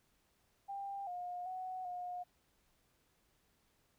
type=tone with pitch steps; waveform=sine; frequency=794 / 714 / 743 / 717 Hz; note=G5 / F5 / F#5 / F5; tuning=+22 / +38 / +7 / +45 cents; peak=-40 dBFS; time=0.68-2.24 s; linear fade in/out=20 ms; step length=390 ms; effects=pink hiss -75 dBFS RMS until 3.98 s